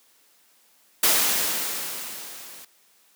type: noise with level ramp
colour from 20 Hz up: white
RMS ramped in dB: -18 to -44 dBFS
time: 1.03-2.65 s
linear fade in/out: 5 ms
effects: white hiss -60 dBFS RMS until 3.15 s + high-pass 200 Hz 12 dB/octave